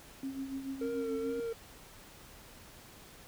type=tone with tremolo; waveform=sine; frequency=269.7 Hz; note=C#4; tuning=47 cents flat; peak=-34 dBFS; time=0.23-1.4 s; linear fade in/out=2 ms; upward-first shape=sine; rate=6.9 Hz; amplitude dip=60%
type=tone with vibrato; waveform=triangle; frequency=458.3 Hz; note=A#4; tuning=29 cents flat; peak=-32 dBFS; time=0.81-1.53 s; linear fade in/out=5 ms; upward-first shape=sine; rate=2.2 Hz; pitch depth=36 cents each way
effects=pink hiss -54 dBFS RMS until 3.27 s